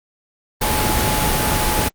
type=tone in noise; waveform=sine; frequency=853 Hz; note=G#5; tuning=46 cents sharp; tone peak=-23 dBFS; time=0.61-1.89 s; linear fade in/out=10 ms; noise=pink; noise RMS=-18 dBFS; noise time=0.61-1.89 s; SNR=-8 dB; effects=Opus 32 kbps